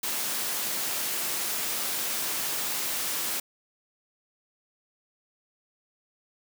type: high-pass noise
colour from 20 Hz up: white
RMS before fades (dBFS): -30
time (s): 0.03-3.4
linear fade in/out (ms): 5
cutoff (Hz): 170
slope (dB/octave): 12
effects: none